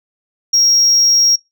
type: tone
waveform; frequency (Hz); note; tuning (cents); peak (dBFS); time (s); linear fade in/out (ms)
sine; 5600; F8; +4; -6; 0.53-1.36; 10
effects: noise-tail reverb RT60 0.2 s tail -24 dB re dry + tanh soft clip ceiling -7 dBFS